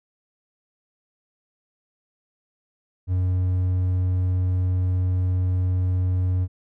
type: tone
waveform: triangle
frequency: 91.5 Hz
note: F#2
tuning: 19 cents flat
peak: -17 dBFS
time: 3.07-6.48 s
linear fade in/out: 50 ms
effects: none